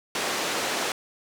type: band-pass noise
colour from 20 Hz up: pink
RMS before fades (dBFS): -28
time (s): 0.15-0.92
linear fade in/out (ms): 2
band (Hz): 390 to 7700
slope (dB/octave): 12
effects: none